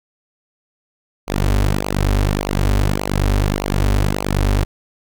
sawtooth tone with flanger, 49.57 Hz, G1, 20 cents sharp, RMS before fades -17 dBFS, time 1.27-4.65 s, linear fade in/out 20 ms, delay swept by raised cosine 0.55 to 6.25 ms, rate 1.7 Hz, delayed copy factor -0.85, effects none

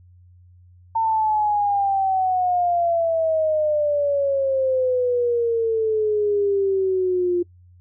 sine exponential sweep, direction down, 906 to 349.2 Hz, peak -17 dBFS, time 0.95-7.43 s, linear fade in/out 10 ms, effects noise-tail reverb RT60 0.1 s tail -23 dB re dry + added 89 Hz sine -47 dBFS peak until 7.8 s

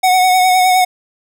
square tone with vibrato, 739 Hz, F#5, 2 cents flat, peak -9 dBFS, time 0.03-0.85 s, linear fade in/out 10 ms, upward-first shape sine, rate 9.7 Hz, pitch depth 26 cents each way, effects none

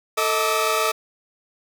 sawtooth tone cluster, 443.6 / 633 / 1172 / 1293 Hz, A4 / D#5 / D6 / E6, +14 / +30 / -4 / -34 cents, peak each -21 dBFS, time 0.17-0.92 s, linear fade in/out 10 ms, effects none

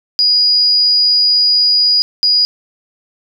sine tone bursts at uneven times, 4902 Hz, D#8, 27 cents flat, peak -8 dBFS, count 2, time 0.19-2.02 / 2.23-2.45 s, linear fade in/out 0 ms, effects 7-bit

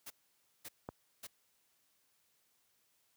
white noise bursts, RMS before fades -47 dBFS, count 3, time 0.06-1.272 s, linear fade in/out 10 ms, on 44 ms, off 540 ms
click, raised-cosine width 1 ms, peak -27 dBFS, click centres 0.889 s
effects white hiss -75 dBFS RMS until 3.16 s + high-pass 60 Hz 12 dB/octave

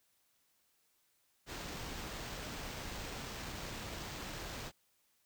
pink noise with sample-and-hold, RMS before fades -44 dBFS, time 1.46-4.72 s, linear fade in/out 50 ms, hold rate 11025 Hz, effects white hiss -75 dBFS RMS until 5.25 s

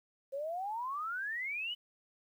sine exponential sweep, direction up, 530 to 3034 Hz, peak -35 dBFS, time 0.32-1.75 s, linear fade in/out 20 ms, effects 11-bit

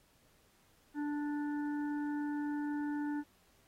harmonic tone, 293.7 Hz, D4, in tune, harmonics 1 / 3 / 5 / 6, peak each -34 / -46 / -50 / -54 dBFS, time 0.94-3.24 s, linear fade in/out 50 ms, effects pink hiss -69 dBFS RMS until 3.67 s + AAC 48 kbps

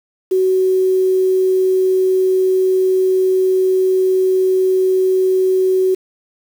sine tone with quantisation, 374.8 Hz, F#4, 22 cents sharp, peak -11 dBFS, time 0.31-5.95 s, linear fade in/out 10 ms, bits 6, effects none

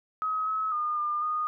sine tone with pitch steps, 1271 / 1286 / 1218 / 1203 / 1231 Hz, D#6 / E6 / D#6 / D6 / D#6, +36 / -43 / -37 / +41 / -19 cents, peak -26 dBFS, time 0.22-1.47 s, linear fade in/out 0 ms, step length 250 ms, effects none

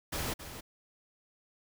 pink noise with echo, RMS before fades -35 dBFS, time 0.12-0.34 s, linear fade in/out 10 ms, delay 270 ms, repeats 1, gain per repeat -10 dB, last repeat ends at 0.61 s, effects none

